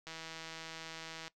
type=click train; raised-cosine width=0.2 ms; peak=-28 dBFS; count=197; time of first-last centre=0.07-1.28 s; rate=162 Hz; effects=noise-tail reverb RT60 0.1 s tail -19 dB re dry